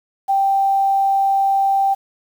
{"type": "tone with quantisation", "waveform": "sine", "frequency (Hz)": 784, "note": "G5", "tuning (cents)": 0, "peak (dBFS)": -13, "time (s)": [0.28, 1.95], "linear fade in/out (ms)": 20, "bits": 7, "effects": []}